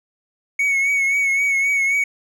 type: tone with vibrato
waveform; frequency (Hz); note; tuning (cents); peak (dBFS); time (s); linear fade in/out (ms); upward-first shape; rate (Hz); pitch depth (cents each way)
triangle; 2217; C#7; 0; -14; 0.59-2.04; 5; triangle; 3.8; 47
effects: none